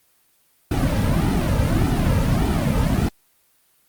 brown noise with flanger, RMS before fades -19 dBFS, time 0.71-3.09 s, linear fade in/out 5 ms, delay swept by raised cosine 1.8 to 2.8 ms, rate 1.7 Hz, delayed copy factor -0.85, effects white hiss -61 dBFS RMS until 3.88 s + Opus 32 kbps

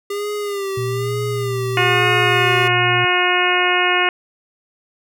square tone with vibrato, 401.1 Hz, G4, 40 cents sharp, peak -22 dBFS, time 0.1-2.68 s, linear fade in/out 5 ms, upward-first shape sine, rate 1.1 Hz, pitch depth 64 cents each way
sine tone, 119.4 Hz, A#2, 42 cents sharp, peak -22 dBFS, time 0.77-3.05 s, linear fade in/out 5 ms
harmonic tone, 359.8 Hz, F#4, 48 cents flat, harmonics 1 / 2 / 3 / 4 / 5 / 6 / 7 / 8, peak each -22 / -22 / -22 / -22 / -22 / -22 / -22 / -22 dBFS, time 1.77-4.09 s, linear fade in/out 2 ms
effects none

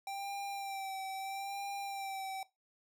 square tone with vibrato, 784 Hz, G5, in tune, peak -39 dBFS, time 0.07-2.43 s, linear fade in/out 2 ms, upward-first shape sine, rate 0.77 Hz, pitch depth 33 cents each way, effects noise-tail reverb RT60 0.2 s tail -18 dB re dry

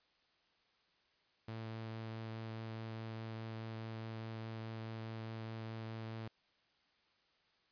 sawtooth tone, 111.9 Hz, A2, 30 cents sharp, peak -39 dBFS, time 1.48-6.28 s, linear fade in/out 5 ms, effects white hiss -74 dBFS RMS until 7.71 s + resampled to 11025 Hz

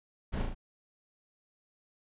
brown noise with echo, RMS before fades -31 dBFS, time 0.32-0.44 s, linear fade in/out 20 ms, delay 36 ms, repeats 3, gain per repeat -3 dB, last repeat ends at 0.548 s, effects resampled to 8000 Hz

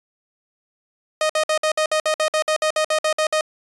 sawtooth tone bursts, 621 Hz, D#5, 3 cents flat, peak -13 dBFS, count 16, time 1.21-3.41 s, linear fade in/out 2 ms, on 85 ms, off 56 ms, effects resampled to 24000 Hz

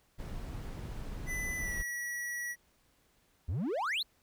brown noise, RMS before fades -40 dBFS, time 0.18-1.83 s, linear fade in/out 20 ms
square tone with pitch glide, 2000 to 1930.8 Hz, B6 to B6, +21 to -40 cents, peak -36 dBFS, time 1.26-2.56 s, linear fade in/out 50 ms, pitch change -61 cents, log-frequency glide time 1.57-1.76 s
triangle exponential sweep, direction up, 69.3 to 4435 Hz, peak -29 dBFS, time 3.48-4.03 s, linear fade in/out 10 ms
effects pink hiss -70 dBFS RMS until 4.22 s

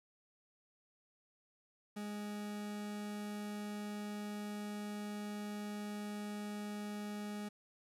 40% pulse tone, 207.7 Hz, G#3, in tune, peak -40 dBFS, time 1.96-7.49 s, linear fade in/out 10 ms, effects resampled to 32000 Hz + 11-bit

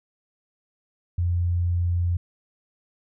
sine tone, 87.31 Hz, F2, in tune, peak -20 dBFS, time 1.18-2.17 s, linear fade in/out 5 ms, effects none

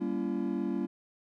triangle chord, G diminished seventh, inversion none, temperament just, 196 / 235.2 / 282.2 / 338.7 Hz, G3 / Bb3 / Db4 / Fb4, 0 / +16 / +31 / +47 cents, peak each -33 dBFS, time 0-0.87 s, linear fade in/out 20 ms, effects none

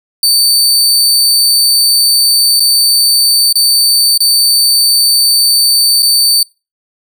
sawtooth tone with dropouts, 4566 Hz, D8, 50 cents flat, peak -4 dBFS, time 0.23-6.43 s, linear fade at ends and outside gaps 2 ms, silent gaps 2.597-2.603 / 3.527-3.555 / 4.177-4.204 / 6.023-6.028 s, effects noise-tail reverb RT60 0.3 s tail -26 dB re dry

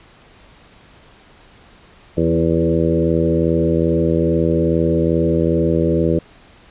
harmonic tone with a mistuned harmonic, 82.41 Hz, E2, in tune, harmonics 1 / 2 / 3 / 4 / 5 / 6 / 7, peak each -23 / -19 / -23 / -19 / -22 / -21 / -25 dBFS, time 2.17-6.19 s, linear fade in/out 5 ms, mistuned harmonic 4, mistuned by +16 cents, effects pink hiss -47 dBFS RMS until 6.7 s + resampled to 8000 Hz

